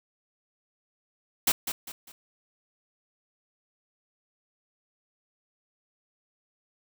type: noise with echo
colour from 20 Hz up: white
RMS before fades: -22 dBFS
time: 1.47-1.52 s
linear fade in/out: 5 ms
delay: 200 ms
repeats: 3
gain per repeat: -9 dB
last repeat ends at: 2.12 s
effects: none